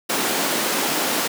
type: high-pass noise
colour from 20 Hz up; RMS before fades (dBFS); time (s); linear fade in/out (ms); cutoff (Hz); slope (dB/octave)
pink; -22; 0.09-1.28; 10; 220; 24
effects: none